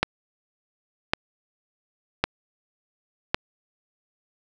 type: click train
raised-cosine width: 0.3 ms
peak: -3 dBFS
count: 4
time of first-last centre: 0.03-3.345 s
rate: 0.905 Hz
effects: none